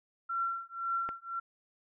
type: tone with tremolo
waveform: sine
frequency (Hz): 1361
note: F6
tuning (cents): -45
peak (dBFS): -28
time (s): 0.29-1.4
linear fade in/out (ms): 10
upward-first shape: triangle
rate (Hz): 1.9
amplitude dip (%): 100
type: click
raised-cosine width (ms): 0.5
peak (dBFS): -24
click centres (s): 1.09
effects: none